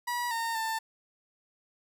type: tone with pitch steps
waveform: 30% pulse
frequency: 968 / 916 / 892 Hz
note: B5 / A#5 / A5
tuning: -35 / -31 / +23 cents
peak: -27 dBFS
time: 0.07-0.79 s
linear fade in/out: 10 ms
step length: 240 ms
effects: none